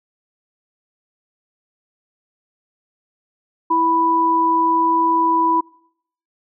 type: tone pair together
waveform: sine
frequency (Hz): 329.6 / 987.8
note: E4 / B5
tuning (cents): 0 / 0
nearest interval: octave + perfect fifth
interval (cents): 1900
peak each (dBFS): -21 / -14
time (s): 3.7-5.61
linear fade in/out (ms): 10
effects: noise-tail reverb RT60 0.7 s tail -25 dB re dry